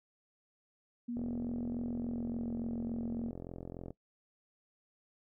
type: tone with pitch glide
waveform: sine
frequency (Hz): 239.1 to 233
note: A#3 to A#3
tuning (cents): +44 to -1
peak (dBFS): -35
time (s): 1.08-3.31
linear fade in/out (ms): 10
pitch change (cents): -45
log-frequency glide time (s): 1.88-2.59
type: click train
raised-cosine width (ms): 2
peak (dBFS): -30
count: 120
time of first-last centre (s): 1.17-3.906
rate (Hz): 43.5
effects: noise-tail reverb RT60 0.1 s tail -20 dB re dry